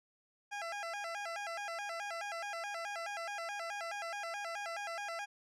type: tone with vibrato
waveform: 20% pulse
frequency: 740 Hz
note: F#5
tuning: in tune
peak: -34 dBFS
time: 0.51-5.26 s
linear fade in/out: 20 ms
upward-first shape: square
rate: 4.7 Hz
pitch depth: 170 cents each way
effects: low-pass 7000 Hz 12 dB/octave